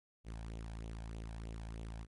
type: tone with flanger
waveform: sawtooth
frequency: 55.6 Hz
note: A1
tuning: 19 cents sharp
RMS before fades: -45 dBFS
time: 0.24-2.07 s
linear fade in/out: 50 ms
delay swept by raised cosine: 0.29 to 1.29 ms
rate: 3.2 Hz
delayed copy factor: +0.6
effects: MP3 48 kbps